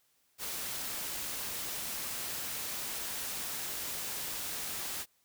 white noise, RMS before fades -38 dBFS, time 0.38-5.06 s, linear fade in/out 50 ms, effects white hiss -72 dBFS RMS until 5.24 s

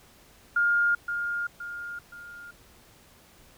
sine tone with echo, 1413 Hz, F6, 20 cents sharp, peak -20 dBFS, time 0.56-0.95 s, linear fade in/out 5 ms, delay 520 ms, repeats 3, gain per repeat -7 dB, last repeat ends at 2.51 s, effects pink hiss -56 dBFS RMS until 3.57 s

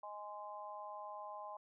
harmonic tone, 207.7 Hz, G#3, in tune, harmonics 3 / 4 / 5, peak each -51 / -49 / -49 dBFS, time 0.03-1.57 s, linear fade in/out 5 ms, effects none

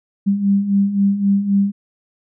sine beating tone pair, 196.2 / 200 Hz, G3 / G3, +2 / +35 cents, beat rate 3.8 Hz, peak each -20 / -14 dBFS, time 0.26-1.72 s, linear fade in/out 20 ms, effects none

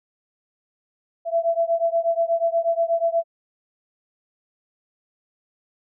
sine beating tone pair, 666 / 674.3 Hz, E5 / E5, +18 / +39 cents, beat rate 8.3 Hz, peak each -21 / -22 dBFS, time 1.25-3.24 s, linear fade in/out 50 ms, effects none

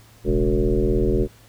sine tone with frequency modulation, 209 Hz, G#3, 11 cents sharp, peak -16 dBFS, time 0.24-1.28 s, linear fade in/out 50 ms, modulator 80.3 Hz, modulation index 3.2, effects added 111 Hz sine -51 dBFS peak until 1.48 s + pink hiss -52 dBFS RMS until 1.48 s

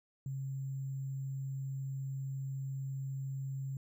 sine tone with sample-and-hold, 135.5 Hz, C#3, 39 cents flat, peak -36 dBFS, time 0.26-3.77 s, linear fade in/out 2 ms, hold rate 7350 Hz, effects none

